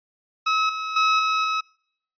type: tone with level steps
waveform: sawtooth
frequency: 1286 Hz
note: E6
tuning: 43 cents flat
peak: -15 / -23 / -13 / -16 / -18 dBFS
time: 0.46-1.61 s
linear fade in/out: 10 ms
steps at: 0.69 / 0.96 / 1.19 / 1.44 s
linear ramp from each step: 5 ms
effects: noise-tail reverb RT60 0.7 s tail -26 dB re dry + resampled to 11025 Hz